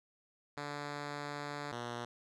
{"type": "tone pair in turn", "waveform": "5% pulse", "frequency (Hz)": [145.4, 119.71], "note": ["D3", "A#2"], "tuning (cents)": [-17, 46], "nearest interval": "minor third", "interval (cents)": 337, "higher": "first", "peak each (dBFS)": -28, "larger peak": "neither", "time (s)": [[0.57, 1.72], [1.72, 2.05]], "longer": "first", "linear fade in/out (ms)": 5, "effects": ["low-pass 6000 Hz 12 dB/octave"]}